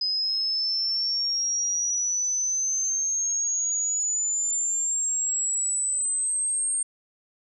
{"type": "exponential sweep", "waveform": "sine", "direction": "up", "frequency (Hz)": [5020, 8630], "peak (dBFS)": -23, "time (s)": [0.01, 6.83], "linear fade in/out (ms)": 5, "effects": []}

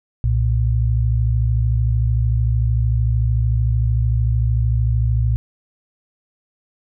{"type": "tone pair together", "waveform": "sine", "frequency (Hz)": [63.07, 116.4], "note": ["B1", "A#2"], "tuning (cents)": [37, -2], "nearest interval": "major seventh", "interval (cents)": 1061, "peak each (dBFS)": -17, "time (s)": [0.24, 5.36], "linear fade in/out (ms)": 0, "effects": []}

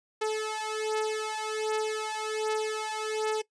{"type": "beating tone pair", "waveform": "sawtooth", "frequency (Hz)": [432.5, 433.8], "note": ["A4", "A4"], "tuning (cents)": [-30, -25], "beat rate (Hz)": 1.3, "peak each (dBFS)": -28, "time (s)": [0.21, 3.42], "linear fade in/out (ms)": 10, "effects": ["noise-tail reverb RT60 0.1 s tail -20 dB re dry", "resampled to 22050 Hz"]}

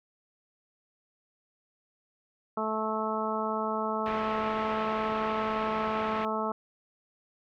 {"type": "harmonic tone", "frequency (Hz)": 218, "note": "A3", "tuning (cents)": -16, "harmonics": [1, 2, 3, 4, 5, 6], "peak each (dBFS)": [-35, -35, -35, -35, -35, -35], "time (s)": [2.57, 6.52], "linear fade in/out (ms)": 5}
{"type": "low-pass noise", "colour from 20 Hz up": "white", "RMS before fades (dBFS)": -39, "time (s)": [4.06, 6.25], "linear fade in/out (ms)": 0, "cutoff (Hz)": 2600, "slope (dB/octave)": 24}
{"effects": []}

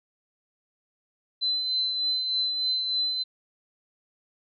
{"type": "tone with tremolo", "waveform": "sine", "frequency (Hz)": 4049, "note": "B7", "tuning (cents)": 42, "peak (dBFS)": -22, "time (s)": [1.41, 3.24], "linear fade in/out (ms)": 20, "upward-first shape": "triangle", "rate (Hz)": 3.3, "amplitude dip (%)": 45, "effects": []}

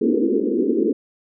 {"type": "band-pass noise", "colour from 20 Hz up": "pink", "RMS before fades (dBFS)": -19, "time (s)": [0.01, 0.93], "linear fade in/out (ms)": 5, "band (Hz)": [220, 470], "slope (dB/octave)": 96, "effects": []}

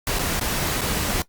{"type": "noise with dropouts", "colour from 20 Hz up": "pink", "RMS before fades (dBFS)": -24, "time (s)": [0.07, 1.22], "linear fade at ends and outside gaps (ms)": 1, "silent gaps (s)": [[0.188, 0.192], [0.396, 0.411], [0.81, 0.816]], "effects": ["noise-tail reverb RT60 0.1 s tail -18 dB re dry", "Opus 48 kbps"]}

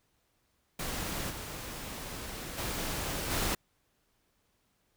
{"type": "noise with level steps", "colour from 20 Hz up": "pink", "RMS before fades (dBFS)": [-36, -41, -35, -31], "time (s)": [0.79, 3.55], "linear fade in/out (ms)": 5, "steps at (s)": [1.29, 2.57, 3.3], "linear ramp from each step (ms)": 20, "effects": ["pink hiss -74 dBFS RMS until 4.96 s"]}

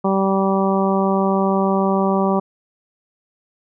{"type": "harmonic tone", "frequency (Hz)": 193.6, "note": "G3", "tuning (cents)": -21, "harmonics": [1, 2, 3, 4, 5, 6], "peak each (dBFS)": [-18, -21, -23, -24, -25, -26], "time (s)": [0.04, 2.4], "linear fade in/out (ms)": 10, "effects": []}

